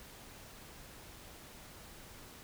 silence, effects pink hiss -53 dBFS RMS until 2.43 s

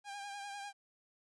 sawtooth tone with vibrato, 805 Hz, G5, 46 cents sharp, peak -39 dBFS, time 0.04-0.73 s, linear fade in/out 50 ms, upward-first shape triangle, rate 10 Hz, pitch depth 41 cents each way, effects resampled to 22050 Hz + 13-bit

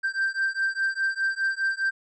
triangle beating tone pair, 1568 / 1572.9 Hz, G6 / G6, 0 / +5 cents, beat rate 4.9 Hz, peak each -25 / -25 dBFS, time 0.03-1.91 s, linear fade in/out 20 ms, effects resampled to 22050 Hz

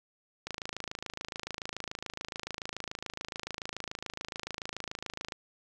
click train, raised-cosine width 0.2 ms, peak -19 dBFS, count 132, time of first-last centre 0.47-5.322 s, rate 27 Hz, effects none

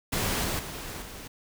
pink noise with level steps, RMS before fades -28 / -30 / -38 / -42 dBFS, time 0.12-1.28 s, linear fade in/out 10 ms, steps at 0.44 / 0.59 / 1.02 s, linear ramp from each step 2 ms, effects none

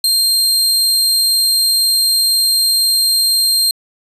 sawtooth tone, 4186 Hz, C8, in tune, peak -8 dBFS, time 0.04-3.71 s, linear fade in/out 2 ms, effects resampled to 32000 Hz + 7-bit

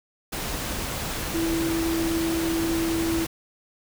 sine tone in noise, 329.6 Hz, E4, in tune, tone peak -23 dBFS, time 1.34-3.25 s, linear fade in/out 10 ms, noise pink, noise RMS -30 dBFS, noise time 0.32-3.27 s, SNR +4 dB, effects none

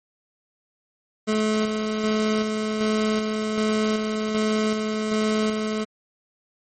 25% pulse tone with tremolo, 215.8 Hz, A3, 33 cents flat, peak -16 dBFS, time 1.27-5.85 s, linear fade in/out 20 ms, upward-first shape square, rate 1.3 Hz, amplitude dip 35%, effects MP3 32 kbps

